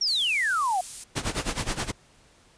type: exponential sweep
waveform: sine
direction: down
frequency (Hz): 5710 to 698.5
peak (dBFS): -22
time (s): 0.01-0.81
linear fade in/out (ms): 5
type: noise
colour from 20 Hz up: violet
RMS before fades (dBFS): -32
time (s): 0.07-1.04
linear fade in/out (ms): 5
type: noise with tremolo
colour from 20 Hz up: pink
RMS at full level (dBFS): -26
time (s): 1.15-1.92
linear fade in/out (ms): 20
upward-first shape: sine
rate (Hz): 9.5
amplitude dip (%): 85
effects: pink hiss -58 dBFS RMS until 2.57 s + resampled to 22050 Hz